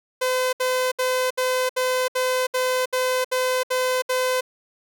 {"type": "tone bursts", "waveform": "sawtooth", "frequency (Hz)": 510, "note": "C5", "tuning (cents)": -44, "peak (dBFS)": -16, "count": 11, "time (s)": [0.21, 4.41], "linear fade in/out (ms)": 10, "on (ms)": 320, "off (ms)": 68, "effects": []}